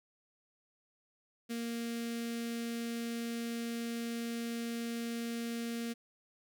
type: tone with notch filter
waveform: sawtooth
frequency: 233 Hz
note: A#3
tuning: 1 cent flat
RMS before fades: -38 dBFS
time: 1.49-5.94 s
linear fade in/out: 20 ms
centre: 920 Hz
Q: 0.69
effects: none